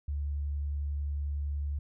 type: tone with vibrato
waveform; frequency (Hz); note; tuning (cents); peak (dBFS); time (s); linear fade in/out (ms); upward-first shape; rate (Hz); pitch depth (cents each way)
sine; 72.1; D2; -31; -30; 0.08-1.79; 5; triangle; 11; 9
effects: none